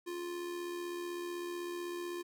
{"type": "tone with amplitude modulation", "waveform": "square", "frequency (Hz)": 350, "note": "F4", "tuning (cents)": 4, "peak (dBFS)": -37, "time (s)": [0.06, 2.23], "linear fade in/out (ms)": 20, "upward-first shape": "sine", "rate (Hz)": 75.9, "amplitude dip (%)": 40, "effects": []}